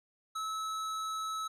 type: tone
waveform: square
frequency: 1298 Hz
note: E6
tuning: 27 cents flat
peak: -35 dBFS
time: 0.35-1.48 s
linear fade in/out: 10 ms
effects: low-pass 10000 Hz 12 dB/octave